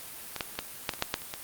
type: clicks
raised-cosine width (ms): 0.2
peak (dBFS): -16 / -11 / -28 / -12 / -9 / -19 / -27 / -7 / -9 / -25 / -17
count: 11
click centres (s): 0.363 / 0.408 / 0.554 / 0.59 / 0.892 / 0.937 / 0.992 / 1.024 / 1.141 / 1.219 / 1.339
effects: white hiss -43 dBFS RMS until 1.43 s + Opus 32 kbps